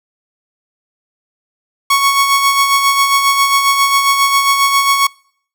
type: tone with tremolo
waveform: sawtooth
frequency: 1108.7 Hz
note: C#6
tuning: in tune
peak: -4 dBFS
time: 1.9-5.07 s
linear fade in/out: 5 ms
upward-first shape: sine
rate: 7.4 Hz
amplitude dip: 45%
effects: noise-tail reverb RT60 0.6 s tail -26 dB re dry